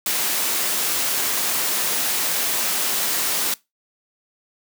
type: noise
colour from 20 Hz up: white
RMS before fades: -22 dBFS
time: 0.06-3.54 s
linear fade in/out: 2 ms
effects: noise-tail reverb RT60 0.2 s tail -21 dB re dry + high-pass 200 Hz 12 dB/octave